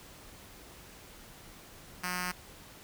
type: tone with notch filter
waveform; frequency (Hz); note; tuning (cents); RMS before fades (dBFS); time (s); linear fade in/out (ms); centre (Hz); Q
5% pulse; 180; F#3; -47; -35; 2.03-2.32; 10; 460; 0.55
effects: pink hiss -52 dBFS RMS until 2.83 s